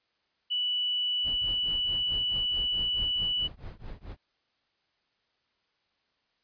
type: tone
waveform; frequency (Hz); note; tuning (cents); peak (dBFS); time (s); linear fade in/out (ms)
sine; 2960; F#7; 0; -26; 0.5-3.48; 20
type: noise with tremolo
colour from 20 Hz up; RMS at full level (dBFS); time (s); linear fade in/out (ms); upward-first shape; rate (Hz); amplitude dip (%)
brown; -38; 1.23-4.17; 50; triangle; 4.6; 100
effects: white hiss -74 dBFS RMS until 6.43 s + resampled to 11025 Hz